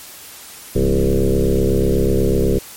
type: tone with frequency modulation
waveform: sine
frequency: 187.8 Hz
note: F#3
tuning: 26 cents sharp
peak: -12 dBFS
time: 0.75-2.59 s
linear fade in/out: 10 ms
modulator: 68.1 Hz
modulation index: 4.4
effects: white hiss -37 dBFS RMS until 2.76 s + MP3 64 kbps